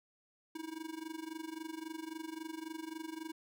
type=tone with amplitude modulation; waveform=square; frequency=320 Hz; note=D#4; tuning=49 cents sharp; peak=-39 dBFS; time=0.55-3.32 s; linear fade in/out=5 ms; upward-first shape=sine; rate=23.7 Hz; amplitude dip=85%; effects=none